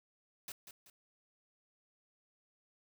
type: noise with echo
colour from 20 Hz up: white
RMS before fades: -45 dBFS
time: 0.48-0.52 s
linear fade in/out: 2 ms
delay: 190 ms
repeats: 2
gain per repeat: -8 dB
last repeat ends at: 0.9 s
effects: none